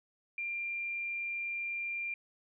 sine tone, 2384 Hz, D7, 25 cents sharp, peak -34 dBFS, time 0.38-2.14 s, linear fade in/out 2 ms, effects none

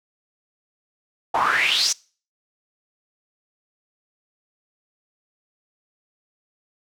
pink noise with band-pass filter sweep, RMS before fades -20 dBFS, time 1.34-1.93 s, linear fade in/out 10 ms, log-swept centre 810 to 6400 Hz, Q 6.1, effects noise-tail reverb RT60 0.4 s tail -24 dB re dry

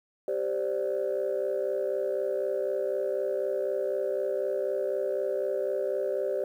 sine chord, G suspended fourth, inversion none, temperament equal, 392 / 523.3 / 587.3 Hz, G4 / C5 / D5, 0 / 0 / 0 cents, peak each -30 dBFS, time 0.28-6.44 s, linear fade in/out 2 ms, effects tanh soft clip ceiling -20 dBFS + 10-bit

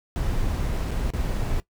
brown noise with dropouts, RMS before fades -25 dBFS, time 0.16-1.6 s, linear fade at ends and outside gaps 0 ms, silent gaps 0.907-0.914 / 1.103-1.136 s, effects noise-tail reverb RT60 0.1 s tail -18 dB re dry

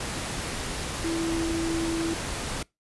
sine tone in noise, 330 Hz, E4, 2 cents sharp, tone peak -26 dBFS, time 1.04-2.14 s, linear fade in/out 5 ms, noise pink, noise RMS -32 dBFS, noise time 0-2.63 s, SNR +3 dB, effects noise-tail reverb RT60 0.2 s tail -24 dB re dry + resampled to 24000 Hz

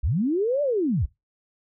sine linear two-way sweep, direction up then down, 46.27 to 597 to 46.27 Hz, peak -20 dBFS, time 0.03-1.06 s, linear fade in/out 10 ms, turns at 0.62 s, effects noise-tail reverb RT60 0.2 s tail -21 dB re dry

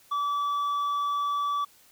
triangle tone with tanh clipping, 1152 Hz, D6, 34 cents flat, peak -26 dBFS, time 0.11-1.65 s, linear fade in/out 10 ms, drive 9 dB, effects white hiss -58 dBFS RMS until 1.91 s

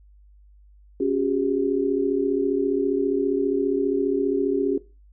sine chord, C# suspended fourth, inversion none, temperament equal with one note detuned, 277.2 / 370 / 404.9 Hz, C#4 / F#4 / G#4, 0 / 0 / -44 cents, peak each -24 dBFS, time 1-4.78 s, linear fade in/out 5 ms, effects noise-tail reverb RT60 0.3 s tail -20 dB re dry + added 50 Hz sine -49 dBFS peak until 5.12 s

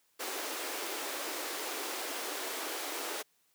pink high-pass noise, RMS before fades -38 dBFS, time 0.19-3.23 s, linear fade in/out 20 ms, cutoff 300 Hz, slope 48 dB/octave, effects white hiss -72 dBFS RMS until 3.54 s + high-pass 100 Hz 12 dB/octave

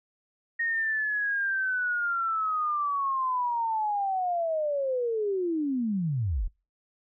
sine linear sweep, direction down, 1864.7 to 32.33 Hz, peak -25 dBFS, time 0.59-6.48 s, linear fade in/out 10 ms, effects noise-tail reverb RT60 0.3 s tail -26 dB re dry

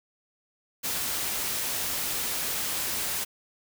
white noise, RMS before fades -30 dBFS, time 0.83-3.25 s, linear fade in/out 20 ms, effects none

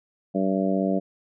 harmonic tone, 96 Hz, G2, 36 cents flat, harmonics 2 / 3 / 4 / 5 / 6 / 7, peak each -24 / -27 / -31 / -32 / -29 / -30 dBFS, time 0.34-1 s, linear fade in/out 20 ms, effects none

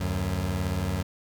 25% pulse beating tone pair, 75 / 93 Hz, D2 / F#2, +37 / +9 cents, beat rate 18 Hz, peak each -27 / -24 dBFS, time 0-1.03 s, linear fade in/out 10 ms, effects none

